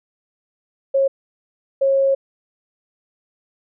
sine tone bursts at uneven times, 544 Hz, C#5, 33 cents flat, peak -13 dBFS, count 2, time 0.94-1.08 / 1.81-2.15 s, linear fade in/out 10 ms, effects none

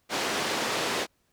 pink band-pass noise, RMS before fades -29 dBFS, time 0.09-1.07 s, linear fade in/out 50 ms, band 310 to 6100 Hz, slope 12 dB/octave, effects pink hiss -71 dBFS RMS until 1.32 s

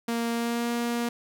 sawtooth tone with pitch glide, 232.9 to 237 Hz, A#3 to A#3, -1 to +29 cents, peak -22 dBFS, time 0.08-1.09 s, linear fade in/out 5 ms, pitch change +30 cents, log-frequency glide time 0.31-0.7 s, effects none

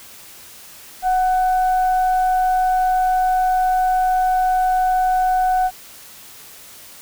sine tone with frequency modulation, 740 Hz, F#5, in tune, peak -14 dBFS, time 1.02-5.71 s, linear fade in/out 50 ms, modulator 763 Hz, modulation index 0.28, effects white hiss -41 dBFS RMS until 7.01 s

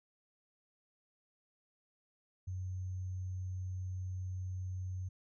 sine tone with sample-and-hold, 92.5 Hz, F#2, in tune, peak -37 dBFS, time 2.47-5.09 s, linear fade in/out 10 ms, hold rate 6300 Hz, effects resampled to 24000 Hz

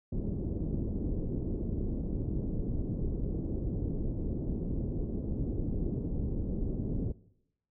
pink low-pass noise, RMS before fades -33 dBFS, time 0.12-7.12 s, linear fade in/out 5 ms, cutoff 390 Hz, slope 24 dB/octave, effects noise-tail reverb RT60 0.8 s tail -20 dB re dry

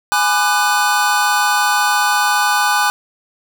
square chord, G# half-diminished seventh, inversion none, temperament just, 830.6 / 996.7 / 1196.1 / 1495.1 Hz, G#5 / B5 / D6 / F#6, 0 / +16 / +31 / +18 cents, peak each -18 / -22 / -20 / -18 dBFS, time 0.12-2.9 s, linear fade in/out 0 ms, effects none

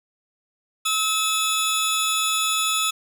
20% pulse tone pair together, 1293 / 3452 Hz, E6 / A7, -34 / -34 cents, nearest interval octave + perfect fourth, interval 1700 cents, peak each -18 / -17 dBFS, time 0.85-2.91 s, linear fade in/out 10 ms, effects none

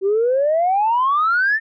sine exponential sweep, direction up, 376.7 to 1824 Hz, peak -13 dBFS, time 0.01-1.6 s, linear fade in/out 50 ms, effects tanh soft clip ceiling -10 dBFS

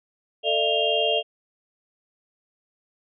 sine tone cluster, 445.4 / 599 / 681 / 2792 / 3219 Hz, A4 / D5 / F5 / F7 / G7, +21 / +34 / -44 / -1 / +45 cents, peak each -26 dBFS, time 0.43-1.23 s, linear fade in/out 50 ms, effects none

